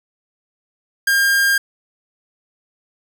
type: tone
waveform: 45% pulse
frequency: 1608 Hz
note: G6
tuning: 44 cents sharp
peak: -13 dBFS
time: 1.07-1.58 s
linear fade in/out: 5 ms
effects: none